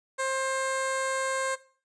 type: tone with notch filter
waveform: 10% pulse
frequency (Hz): 530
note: C5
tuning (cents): +22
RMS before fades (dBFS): -29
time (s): 0.18-1.56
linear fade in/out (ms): 20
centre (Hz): 2900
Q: 1
effects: noise-tail reverb RT60 0.4 s tail -17 dB re dry + resampled to 22050 Hz